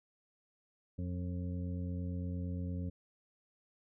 harmonic tone with a mistuned harmonic, 88.7 Hz, F2, 27 cents sharp, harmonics 1 / 2 / 3 / 5 / 6, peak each -37 / -41 / -45 / -54 / -54 dBFS, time 0.98-2.9 s, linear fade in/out 10 ms, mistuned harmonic 6, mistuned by +24 cents, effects none

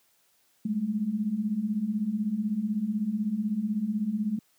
sine beating tone pair, 200 / 216 Hz, G3 / A3, +35 / -32 cents, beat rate 16 Hz, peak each -31 / -27 dBFS, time 0.65-4.39 s, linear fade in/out 5 ms, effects white hiss -67 dBFS RMS until 4.58 s + high-pass 100 Hz 12 dB/octave

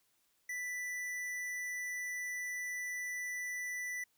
sine tone with tanh clipping, 1979 Hz, B6, 3 cents sharp, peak -39 dBFS, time 0.49-4.04 s, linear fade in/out 5 ms, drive 16 dB, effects white hiss -75 dBFS RMS until 4.17 s

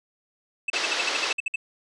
triangle tone bursts, 2632 Hz, E7, 3 cents flat, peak -21 dBFS, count 12, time 0.68-1.559 s, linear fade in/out 5 ms, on 21 ms, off 57 ms
white band-pass noise, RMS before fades -28 dBFS, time 0.73-1.33 s, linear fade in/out 5 ms, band 320 to 5100 Hz, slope 24 dB/octave
effects resampled to 24000 Hz

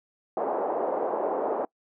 pink band-pass noise, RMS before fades -28 dBFS, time 0.37-1.65 s, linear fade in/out 2 ms, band 390 to 840 Hz, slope 24 dB/octave, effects noise-tail reverb RT60 0.1 s tail -25 dB re dry

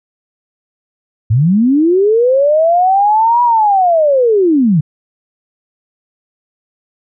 sine linear two-way sweep, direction up then down, 99.3 to 977 to 139.6 Hz, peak -7 dBFS, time 1.3-4.81 s, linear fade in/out 10 ms, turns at 3.43 s, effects none

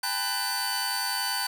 sawtooth tone cluster, 798 / 889 / 996 / 1493 / 4569 Hz, G5 / A5 / B5 / F#6 / D8, +31 / +18 / +14 / +15 / -48 cents, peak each -32 / -33 / -32 / -30 / -27 dBFS, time 0.03-1.47 s, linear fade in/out 5 ms, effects none

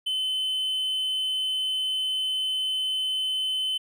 triangle tone, 3048 Hz, G7, 49 cents flat, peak -23 dBFS, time 0.06-3.78 s, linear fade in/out 10 ms, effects none

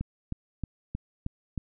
click train, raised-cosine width 5 ms, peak -19 dBFS, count 6, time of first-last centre 0.01-1.577 s, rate 3.19 Hz, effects none

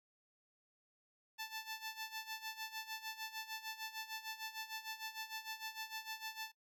10% pulse tone with tremolo, 880 Hz, A5, in tune, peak -33 dBFS, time 1.38-6.52 s, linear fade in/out 20 ms, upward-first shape sine, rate 6.6 Hz, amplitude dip 80%, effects noise-tail reverb RT60 0.1 s tail -18 dB re dry

